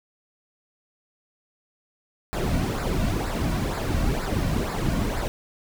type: noise with flanger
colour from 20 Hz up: brown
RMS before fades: -25 dBFS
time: 2.33-5.28 s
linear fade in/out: 0 ms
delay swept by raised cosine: 0.32 to 2.42 ms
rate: 2.1 Hz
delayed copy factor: -0.65
effects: none